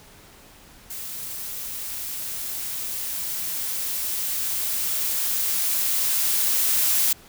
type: noise with level ramp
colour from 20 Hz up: blue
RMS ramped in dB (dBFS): -34 to -20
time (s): 0.9-7.13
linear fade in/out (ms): 5
effects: pink hiss -49 dBFS RMS until 7.28 s